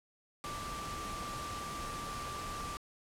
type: tone in noise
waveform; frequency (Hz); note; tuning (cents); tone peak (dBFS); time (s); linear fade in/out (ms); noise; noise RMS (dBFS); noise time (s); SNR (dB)
sine; 1174.7; D6; 0; -41; 0.44-2.77; 0; pink; -43; 0.44-2.77; -1
effects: low-pass 10000 Hz 12 dB/octave